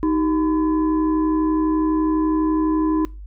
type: tone with frequency modulation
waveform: sine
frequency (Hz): 313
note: D#4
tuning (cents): +10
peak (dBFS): -16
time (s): 0.03-3.05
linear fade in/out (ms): 0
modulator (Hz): 698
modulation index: 0.53
effects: noise-tail reverb RT60 0.3 s tail -23 dB re dry + added 50 Hz sine -33 dBFS peak until 3.26 s